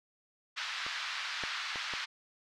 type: band-pass noise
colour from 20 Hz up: pink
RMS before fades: -38 dBFS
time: 0.56-2.06 s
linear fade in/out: 20 ms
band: 1200 to 4800 Hz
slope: 24 dB/octave
type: clicks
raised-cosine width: 0.5 ms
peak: -26 / -20 / -24 / -23 dBFS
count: 4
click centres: 0.865 / 1.437 / 1.758 / 1.937 s
effects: none